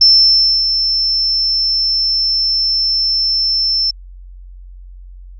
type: tone with ADSR envelope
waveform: sine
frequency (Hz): 5330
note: E8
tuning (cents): +18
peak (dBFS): -4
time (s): 0.01-3.91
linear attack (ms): 5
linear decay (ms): 620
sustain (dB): -8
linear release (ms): 7
effects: added 45 Hz sine -32 dBFS peak until 5.39 s